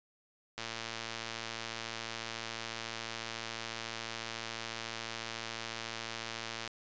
click train, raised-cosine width 0.2 ms, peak -21 dBFS, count 696, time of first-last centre 0.58-6.676 s, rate 114 Hz, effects resampled to 16000 Hz

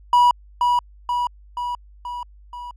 triangle tone with echo, 973 Hz, B5, 26 cents flat, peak -9 dBFS, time 0.13-0.31 s, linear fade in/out 2 ms, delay 480 ms, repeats 5, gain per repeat -4 dB, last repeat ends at 2.71 s, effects added 50 Hz sine -44 dBFS peak until 2.76 s

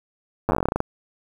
slowing click train, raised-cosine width 1 ms, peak -7 dBFS, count 15, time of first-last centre 0.49-0.804 s, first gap 9 ms, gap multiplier 1.13, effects 7-bit

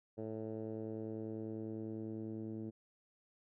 10% pulse tone with low-pass filter sweep, 110 Hz, A2, in tune, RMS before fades -43 dBFS, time 0.17-2.71 s, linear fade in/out 20 ms, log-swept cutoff 500 to 300 Hz, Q 1.8, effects none

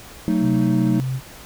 triangle chord, D# diminished, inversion first, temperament just, 186.68 / 224 / 311.1 Hz, F#3 / A3 / D#4, +16 / +31 / 0 cents, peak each -19 / -19 / -19 dBFS, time 0.28-1 s, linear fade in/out 0 ms
sine tone, 130.5 Hz, C3, 4 cents flat, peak -21 dBFS, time 0.4-1.21 s, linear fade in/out 50 ms
effects pink hiss -41 dBFS RMS until 1.45 s

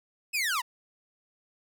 sawtooth linear sweep, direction down, 2637 to 880 Hz, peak -23 dBFS, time 0.33-0.62 s, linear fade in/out 20 ms, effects none

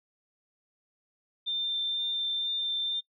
sine tone with vibrato, 3584 Hz, A7, 31 cents sharp, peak -28 dBFS, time 1.46-3.01 s, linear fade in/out 20 ms, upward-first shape sine, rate 2.1 Hz, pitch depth 8 cents each way, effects noise-tail reverb RT60 0.1 s tail -20 dB re dry

